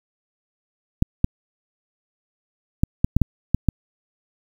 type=clicks; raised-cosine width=5 ms; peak=-3 dBFS; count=8; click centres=1.024 / 1.244 / 2.835 / 3.045 / 3.166 / 3.217 / 3.546 / 3.687 s; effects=7-bit